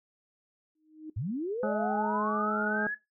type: tone with exponential growth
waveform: sine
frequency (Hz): 311.1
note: D#4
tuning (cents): 0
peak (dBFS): -36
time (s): 0.75-1.1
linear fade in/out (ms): 5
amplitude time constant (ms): 75
type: linear sweep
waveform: sine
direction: up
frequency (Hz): 85 to 1714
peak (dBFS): -30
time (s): 1.16-2.95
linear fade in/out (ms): 10
type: harmonic tone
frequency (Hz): 211.8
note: G#3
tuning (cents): +34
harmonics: 1 / 2 / 3 / 4 / 6 / 7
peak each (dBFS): -32 / -35 / -37 / -38 / -40 / -40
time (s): 1.63-2.87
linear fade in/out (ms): 2
effects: noise-tail reverb RT60 0.2 s tail -18 dB re dry